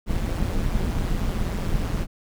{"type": "noise with amplitude modulation", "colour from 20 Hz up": "brown", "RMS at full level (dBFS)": -21, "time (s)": [0.06, 2.07], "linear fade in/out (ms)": 50, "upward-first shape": "sine", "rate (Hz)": 173, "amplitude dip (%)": 65, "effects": []}